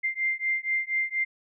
sine beating tone pair, 2093 / 2097.2 Hz, C7 / C7, 0 / +3 cents, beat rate 4.2 Hz, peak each -28 dBFS, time 0.03-1.25 s, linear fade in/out 20 ms, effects none

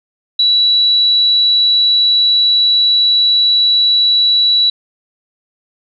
sine tone, 3929 Hz, B7, 10 cents flat, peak -8 dBFS, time 0.39-4.7 s, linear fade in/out 5 ms, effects none

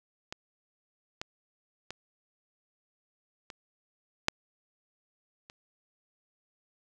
clicks, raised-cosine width 0.2 ms, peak -20 / -18 / -21 / -25 / -6 / -30 dBFS, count 6, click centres 0.325 / 1.215 / 1.906 / 3.502 / 4.284 / 5.499 s, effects none

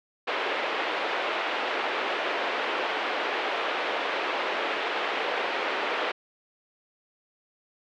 pink band-pass noise, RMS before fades -29 dBFS, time 0.27-6.12 s, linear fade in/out 10 ms, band 400 to 3200 Hz, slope 24 dB/octave, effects none

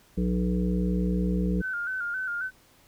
harmonic tone, 60.6 Hz, B1, 32 cents flat, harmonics 1 / 3 / 5 / 7 / 8, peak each -28 / -25 / -34 / -36 / -38 dBFS, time 0.17-1.62 s, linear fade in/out 10 ms
sine tone with vibrato, 1464 Hz, F#6, 19 cents flat, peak -28 dBFS, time 1.6-2.51 s, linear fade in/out 50 ms, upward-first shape square, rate 3.7 Hz, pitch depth 64 cents each way
effects pink hiss -59 dBFS RMS until 2.87 s

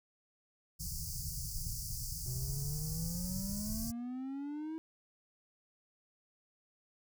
pink band-stop noise, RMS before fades -40 dBFS, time 0.79-3.92 s, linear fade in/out 20 ms, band 170 to 4700 Hz, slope 96 dB/octave
triangle exponential sweep, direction up, 123.47 to 324.1 Hz, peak -36 dBFS, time 2.26-4.78 s, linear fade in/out 0 ms
effects none

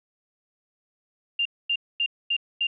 sine tone bursts, 2794 Hz, F7, in tune, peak -21 dBFS, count 5, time 1.39-2.67 s, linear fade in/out 5 ms, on 64 ms, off 240 ms, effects none

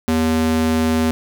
square tone with high-pass filter, 80 Hz, D#2, 49 cents sharp, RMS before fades -17 dBFS, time 0.08-1.11 s, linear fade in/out 0 ms, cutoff 170 Hz, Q 6.1, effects none

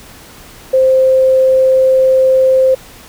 sine tone, 523.3 Hz, C5, in tune, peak -6 dBFS, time 0.73-2.75 s, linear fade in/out 10 ms, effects pink hiss -37 dBFS RMS until 3.08 s

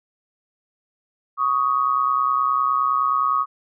sine tone pair together, 1118.3 / 1248 Hz, C#6 / D#6, +15 / +5 cents, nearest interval major second, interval 190 cents, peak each -20 dBFS, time 1.37-3.46 s, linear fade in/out 50 ms, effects none

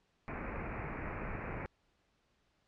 pink low-pass noise, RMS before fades -41 dBFS, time 0.28-1.66 s, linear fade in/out 0 ms, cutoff 2500 Hz, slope 96 dB/octave, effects pink hiss -75 dBFS RMS until 2.67 s + low-pass 5000 Hz 12 dB/octave

